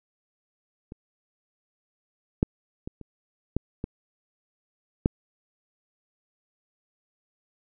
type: clicks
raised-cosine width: 3 ms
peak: -26 / -7 / -21 / -28 / -11 / -17 / -6 dBFS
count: 7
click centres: 0.921 / 2.429 / 2.875 / 3.013 / 3.566 / 3.841 / 5.059 s
effects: none